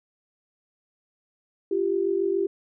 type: tone pair together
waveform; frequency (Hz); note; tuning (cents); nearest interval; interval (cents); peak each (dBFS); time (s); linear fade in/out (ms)
sine; 345.1 / 392.2; F4 / G4; -21 / +1; major second; 222; -26 / -23; 1.71-2.47; 5
effects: none